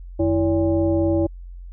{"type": "tone with frequency modulation", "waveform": "sine", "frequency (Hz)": 329.6, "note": "E4", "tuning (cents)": 0, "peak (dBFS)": -16, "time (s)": [0.19, 1.27], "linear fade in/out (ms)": 10, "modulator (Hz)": 241, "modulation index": 0.99, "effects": ["added 44 Hz sine -34 dBFS peak until 1.72 s"]}